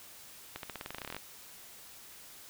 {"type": "accelerating click train", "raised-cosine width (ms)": 0.3, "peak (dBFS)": -23, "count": 16, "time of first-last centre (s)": [0.56, 1.166], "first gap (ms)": 72, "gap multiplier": 0.91, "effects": ["white hiss -52 dBFS RMS until 2.49 s"]}